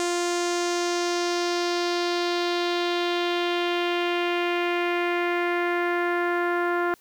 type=tone with low-pass filter sweep; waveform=sawtooth; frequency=349.2 Hz; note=F4; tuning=in tune; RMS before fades=-25 dBFS; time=0-6.94 s; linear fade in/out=0 ms; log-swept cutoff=7500 to 1500 Hz; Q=2.4; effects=white hiss -58 dBFS RMS until 7 s